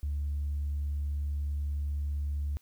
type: tone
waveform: sine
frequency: 72.4 Hz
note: D2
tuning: 24 cents flat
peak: -28 dBFS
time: 0.03-2.57 s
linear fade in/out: 0 ms
effects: tanh soft clip ceiling -26 dBFS + white hiss -67 dBFS RMS until 2.61 s